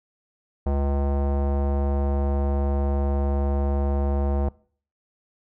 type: tone with low-pass filter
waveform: square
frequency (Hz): 70.1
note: C#2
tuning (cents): +20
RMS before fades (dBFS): -23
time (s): 0.66-4.49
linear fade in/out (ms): 5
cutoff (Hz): 740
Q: 1.9
effects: noise-tail reverb RT60 0.5 s tail -23 dB re dry